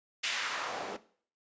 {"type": "noise with band-pass filter sweep", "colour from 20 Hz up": "white", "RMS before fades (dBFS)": -36, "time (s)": [0.23, 0.97], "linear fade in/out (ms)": 10, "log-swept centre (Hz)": [2800, 430], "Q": 1.3, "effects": ["noise-tail reverb RT60 0.5 s tail -17 dB re dry", "resampled to 16000 Hz"]}